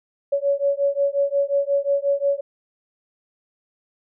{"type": "beating tone pair", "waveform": "sine", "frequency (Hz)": [559, 564.6], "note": ["C#5", "C#5"], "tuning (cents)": [14, 32], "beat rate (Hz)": 5.6, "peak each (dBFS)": -21, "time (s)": [0.32, 2.41], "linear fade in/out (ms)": 10, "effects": []}